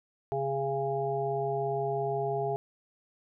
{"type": "harmonic tone", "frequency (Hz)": 137.1, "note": "C#3", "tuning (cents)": -19, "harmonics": [1, 3, 5, 6], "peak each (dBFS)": [-36, -31, -33, -36], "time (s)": [0.32, 2.56], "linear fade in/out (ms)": 0, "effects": []}